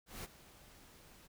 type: noise with ADSR envelope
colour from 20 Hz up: pink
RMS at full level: -44 dBFS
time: 0.06-1.28 s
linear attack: 180 ms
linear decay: 26 ms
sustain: -16 dB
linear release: 24 ms
effects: none

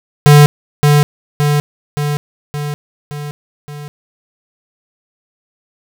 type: tone with echo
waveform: square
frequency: 146.83 Hz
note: D3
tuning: in tune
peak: -3 dBFS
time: 0.26-0.46 s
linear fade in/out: 0 ms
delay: 570 ms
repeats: 6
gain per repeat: -4 dB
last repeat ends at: 3.88 s
effects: none

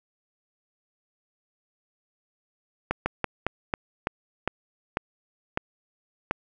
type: slowing click train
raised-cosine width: 0.5 ms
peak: -9 dBFS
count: 10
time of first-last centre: 2.91-6.311 s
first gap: 150 ms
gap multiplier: 1.22
effects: none

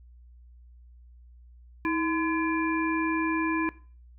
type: harmonic tone with a mistuned harmonic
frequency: 340 Hz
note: F4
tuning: 46 cents flat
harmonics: 1 / 3 / 5 / 7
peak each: -26 / -31 / -33 / -34 dBFS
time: 1.85-3.69 s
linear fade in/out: 0 ms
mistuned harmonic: 1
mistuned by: -100 cents
effects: noise-tail reverb RT60 0.4 s tail -19 dB re dry + added 60 Hz sine -49 dBFS peak until 4.18 s

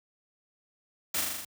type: noise with echo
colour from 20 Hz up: white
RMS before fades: -30 dBFS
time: 1.14-1.21 s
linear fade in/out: 5 ms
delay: 40 ms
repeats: 6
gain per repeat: -2 dB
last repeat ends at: 1.45 s
effects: high-pass 80 Hz 12 dB/octave

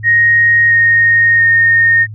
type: tone with pitch steps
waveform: sine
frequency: 1870 / 1856 / 1842.1 Hz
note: A#6 / A#6 / A#6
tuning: +5 / -8 / -21 cents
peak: -6 dBFS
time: 0.03-2.07 s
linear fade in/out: 50 ms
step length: 680 ms
effects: added 107 Hz sine -25 dBFS peak until 2.14 s

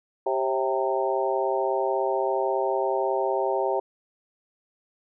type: harmonic tone with a mistuned harmonic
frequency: 130.81 Hz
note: C3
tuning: in tune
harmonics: 3 / 4 / 5 / 6 / 7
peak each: -27 / -28 / -29 / -30 / -30 dBFS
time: 0.26-3.8 s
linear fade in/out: 5 ms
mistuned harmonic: 4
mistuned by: +47 cents
effects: none

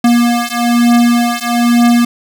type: beating tone pair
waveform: square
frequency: 237.5 / 238.6 Hz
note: A#3 / A#3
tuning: +33 / +41 cents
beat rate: 1.1 Hz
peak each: -12 dBFS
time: 0.04-2.05 s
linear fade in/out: 5 ms
effects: none

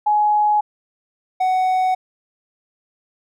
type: tone pair in turn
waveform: sine / triangle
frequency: 840 / 745 Hz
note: G#5 / F#5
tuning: +19 / +12 cents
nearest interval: major second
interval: 207 cents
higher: first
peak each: -13 dBFS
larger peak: neither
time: 0.06-0.61 / 1.4-1.95 s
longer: neither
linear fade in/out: 10 ms
effects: none

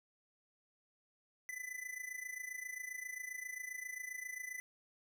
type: tone with amplitude modulation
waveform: square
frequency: 2005 Hz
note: B6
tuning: 26 cents sharp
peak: -40 dBFS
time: 1.49-4.6 s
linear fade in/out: 0 ms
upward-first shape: sine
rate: 27.5 Hz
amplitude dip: 80%
effects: none

